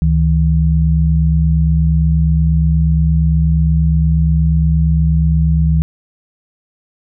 sine tone pair together, 70.9 / 159.37 Hz, C#2 / D#3, +40 / +42 cents, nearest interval octave + major second, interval 1402 cents, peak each -12 dBFS, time 0.02-5.82 s, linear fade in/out 0 ms, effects none

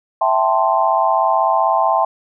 sine chord, A minor seventh, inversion second, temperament equal, 659.3 / 784 / 880 / 1046.5 Hz, E5 / G5 / A5 / C6, 0 / 0 / 0 / 0 cents, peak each -18 dBFS, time 0.21-2.05 s, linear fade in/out 5 ms, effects none

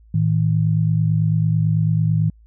sine tone pair together, 110 / 159.06 Hz, A2 / D#3, 0 / +38 cents, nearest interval tritone, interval 638 cents, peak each -18 / -17 dBFS, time 0.14-2.3 s, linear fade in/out 5 ms, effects added 55 Hz sine -46 dBFS peak until 2.46 s

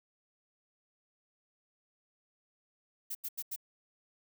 violet noise bursts, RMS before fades -38 dBFS, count 4, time 3.1-3.562 s, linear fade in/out 10 ms, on 51 ms, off 86 ms, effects none

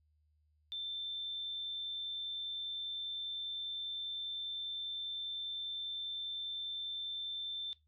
sine tone, 3555 Hz, A7, 17 cents sharp, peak -38 dBFS, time 0.72-7.73 s, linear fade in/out 0 ms, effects noise-tail reverb RT60 0.2 s tail -18 dB re dry + added 76 Hz sine -70 dBFS peak until 7.87 s

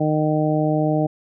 harmonic tone, 153.6 Hz, D#3, 22 cents flat, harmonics 1 / 2 / 3 / 4 / 5, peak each -21 / -21 / -27 / -23 / -27 dBFS, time 0-1.07 s, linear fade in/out 10 ms, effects none

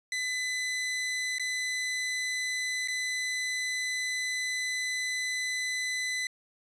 sawtooth tone with dropouts, 2008 Hz, B6, 28 cents sharp, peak -26 dBFS, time 0.12-6.27 s, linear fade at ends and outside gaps 2 ms, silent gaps 1.384-1.396 / 2.876-2.883 s, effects resampled to 22050 Hz

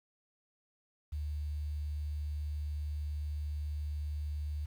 sine tone with quantisation, 74.4 Hz, D2, 23 cents sharp, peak -34 dBFS, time 1.12-4.66 s, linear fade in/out 10 ms, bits 10, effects none

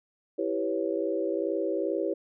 sine chord, C# half-diminished seventh, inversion first, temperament equal, 329.6 / 392 / 493.9 / 554.4 Hz, E4 / G4 / B4 / C#5, 0 / 0 / 0 / 0 cents, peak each -31 / -31 / -33 / -32 dBFS, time 0.38-2.14 s, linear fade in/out 10 ms, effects none

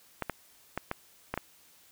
clicks, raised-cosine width 0.5 ms, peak -16 dBFS, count 6, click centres 0.223 / 0.297 / 0.776 / 0.914 / 1.34 / 1.376 s, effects white hiss -60 dBFS RMS until 1.91 s

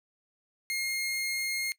sawtooth tone, 2137 Hz, C7, 36 cents sharp, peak -26 dBFS, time 0.7-1.72 s, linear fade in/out 0 ms, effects noise-tail reverb RT60 0.1 s tail -21 dB re dry

